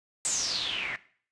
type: noise with low-pass filter sweep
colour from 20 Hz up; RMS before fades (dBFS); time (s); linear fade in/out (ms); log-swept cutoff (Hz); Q
white; -31; 0.25-0.96; 0; 8100 to 1900; 8.1
effects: noise-tail reverb RT60 0.5 s tail -18 dB re dry + resampled to 22050 Hz